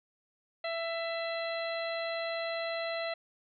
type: harmonic tone with a mistuned harmonic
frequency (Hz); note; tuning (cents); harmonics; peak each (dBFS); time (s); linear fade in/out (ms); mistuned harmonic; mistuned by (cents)
665; E5; +15; 1 / 2 / 3 / 4 / 5 / 6; -34 / -43 / -40 / -44 / -48 / -43; 0.64-3.14; 5; 6; +29
effects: none